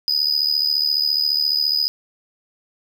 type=tone with amplitude modulation; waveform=triangle; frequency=4978 Hz; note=D#8; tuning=in tune; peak=-12 dBFS; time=0.08-1.88 s; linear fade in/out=0 ms; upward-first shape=sine; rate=74.5 Hz; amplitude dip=80%; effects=none